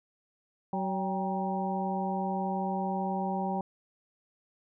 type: harmonic tone with a mistuned harmonic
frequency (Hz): 188.8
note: F#3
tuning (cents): +35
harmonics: 1 / 2 / 3 / 4 / 5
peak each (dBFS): -32 / -39 / -39 / -33 / -38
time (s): 0.73-3.61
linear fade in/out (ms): 2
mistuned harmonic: 4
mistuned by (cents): +70
effects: none